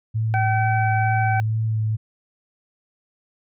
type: tone with vibrato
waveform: sine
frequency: 110 Hz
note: A2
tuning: in tune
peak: -19 dBFS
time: 0.14-1.97 s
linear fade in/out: 20 ms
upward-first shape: sine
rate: 2.2 Hz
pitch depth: 18 cents each way
type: harmonic tone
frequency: 765 Hz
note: G5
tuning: 42 cents flat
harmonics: 1 / 2 / 3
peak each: -21 / -26 / -31 dBFS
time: 0.34-1.4 s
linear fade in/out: 0 ms
effects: none